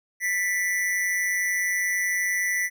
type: tone with amplitude modulation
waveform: square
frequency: 1975.5 Hz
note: B6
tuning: in tune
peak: -21 dBFS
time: 0.2-2.7 s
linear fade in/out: 50 ms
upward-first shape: sine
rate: 189 Hz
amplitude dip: 55%
effects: none